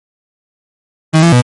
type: tone with pitch steps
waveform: 35% pulse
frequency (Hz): 158.7 / 168.7 / 123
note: D#3 / E3 / B2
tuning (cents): +35 / +40 / -7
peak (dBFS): -3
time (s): 1.13-1.421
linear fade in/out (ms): 20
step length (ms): 97
effects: MP3 48 kbps